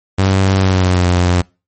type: tone with pitch glide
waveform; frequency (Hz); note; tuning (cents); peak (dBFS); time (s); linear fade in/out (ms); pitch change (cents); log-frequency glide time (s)
sawtooth; 96 to 89.06; G2 to F2; -36 to +34; -6; 0.18-1.42; 10; -130; 0.57-1.05
effects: noise-tail reverb RT60 0.3 s tail -26 dB re dry + MP3 32 kbps